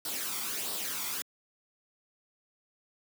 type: noise with flanger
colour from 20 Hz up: white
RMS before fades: -35 dBFS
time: 0.05-1.22 s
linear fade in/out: 2 ms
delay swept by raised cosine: 0.22 to 0.9 ms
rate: 1.5 Hz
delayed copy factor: +0.55
effects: high-pass 200 Hz 12 dB/octave